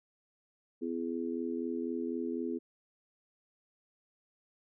harmonic tone, 84 Hz, E2, 33 cents sharp, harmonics 3 / 4 / 5, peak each -36 / -37 / -39 dBFS, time 0.81-2.59 s, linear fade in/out 20 ms, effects none

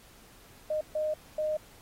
sine tone bursts at uneven times, 615 Hz, D#5, 20 cents flat, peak -27 dBFS, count 3, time 0.7-0.81 / 0.95-1.14 / 1.38-1.57 s, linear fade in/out 5 ms, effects pink hiss -56 dBFS RMS until 1.81 s + AAC 48 kbps

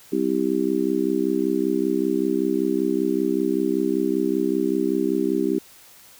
harmonic tone, 65.2 Hz, C2, 5 cents flat, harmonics 3 / 4 / 5 / 6, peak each -29 / -25 / -23 / -24 dBFS, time 0.12-5.59 s, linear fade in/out 10 ms, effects white hiss -49 dBFS RMS until 6.19 s

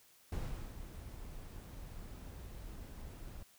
brown noise with ADSR envelope, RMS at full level -38 dBFS, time 0.32-3.43 s, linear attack 4 ms, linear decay 400 ms, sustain -10 dB, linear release 5 ms, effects white hiss -65 dBFS RMS until 3.58 s

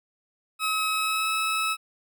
20% pulse tone with pitch glide, 1281 to 1297.4 Hz, E6 to E6, -50 to -28 cents, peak -19 dBFS, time 0.59-1.77 s, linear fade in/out 50 ms, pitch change +22 cents, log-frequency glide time 0.93-1.31 s, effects none

